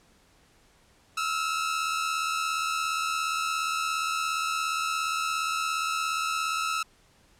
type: tone pair together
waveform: sawtooth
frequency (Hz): 1299 / 1376.2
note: E6 / F6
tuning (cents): -26 / -26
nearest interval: minor second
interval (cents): 100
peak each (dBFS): -24 / -29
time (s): 1.17-6.83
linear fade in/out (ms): 5
effects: pink hiss -61 dBFS RMS until 7.39 s + low-pass 10000 Hz 12 dB/octave